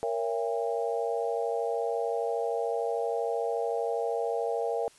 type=chord; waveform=sine; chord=A# diminished seventh; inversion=none; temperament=just; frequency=466.2 / 559.4 / 671.3 / 805.5 Hz; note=A#4 / C#5 / E5 / G5; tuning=0 / +16 / +31 / +47 cents; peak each=-30 / -35 / -33 / -35 dBFS; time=0.03-4.88 s; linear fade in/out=0 ms; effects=white hiss -58 dBFS RMS until 4.98 s + resampled to 24000 Hz